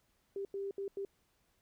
sine tone bursts at uneven times, 395 Hz, G4, 13 cents sharp, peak -36 dBFS, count 4, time 0.36-0.45 / 0.54-0.71 / 0.78-0.88 / 0.97-1.05 s, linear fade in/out 2 ms, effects pink hiss -75 dBFS RMS until 1.61 s

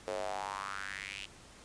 square tone with high-pass filter sweep, 49.02 Hz, G1, 1 cent sharp, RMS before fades -40 dBFS, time 0.07-1.26 s, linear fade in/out 10 ms, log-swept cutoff 490 to 2900 Hz, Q 4.4, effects pink hiss -55 dBFS RMS until 1.64 s + resampled to 22050 Hz

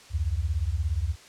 sine beating tone pair, 69.3 / 86.3 Hz, C#2 / F2, 0 / -20 cents, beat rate 17 Hz, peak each -27 dBFS, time 0.1-1.16 s, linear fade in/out 50 ms, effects white hiss -50 dBFS RMS until 1.28 s + low-pass 7000 Hz 12 dB/octave

